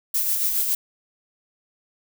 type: noise with tremolo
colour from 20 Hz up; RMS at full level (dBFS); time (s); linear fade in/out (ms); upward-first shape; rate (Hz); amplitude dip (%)
violet; -21; 0.14-0.75; 5; sine; 7.2; 40
effects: none